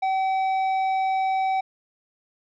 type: tone with tanh clipping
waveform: sine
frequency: 764 Hz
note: G5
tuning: 45 cents flat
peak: -22 dBFS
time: 0.02-1.61 s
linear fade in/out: 10 ms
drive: 8 dB
effects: none